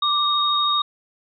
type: tone pair together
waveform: sine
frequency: 1177 / 3732 Hz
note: D6 / A#7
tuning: +3 / +1 cents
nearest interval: octave + minor sixth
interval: 1998 cents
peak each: -20 dBFS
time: 0.02-0.82 s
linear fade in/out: 5 ms
effects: none